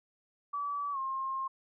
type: tone with pitch glide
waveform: sine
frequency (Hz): 1149 to 1065.9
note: D6 to C6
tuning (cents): -38 to +32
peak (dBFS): -32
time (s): 0.53-1.48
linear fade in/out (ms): 10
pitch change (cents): -130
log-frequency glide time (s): 0.92-0.98
effects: none